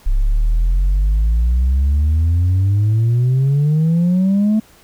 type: exponential sweep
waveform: sine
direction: up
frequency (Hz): 32.7 to 220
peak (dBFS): -9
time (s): 0.06-4.6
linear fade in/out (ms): 10
effects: tanh soft clip ceiling -10 dBFS + pink hiss -48 dBFS RMS until 4.83 s